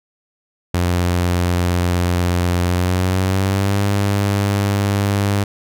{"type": "tone with pitch glide", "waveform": "sawtooth", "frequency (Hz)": [88.4, 100.38], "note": ["F2", "G2"], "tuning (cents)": [22, 42], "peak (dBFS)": -11, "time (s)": [0.74, 5.44], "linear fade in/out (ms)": 5, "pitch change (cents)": 220, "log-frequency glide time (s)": [2.66, 3.81], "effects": []}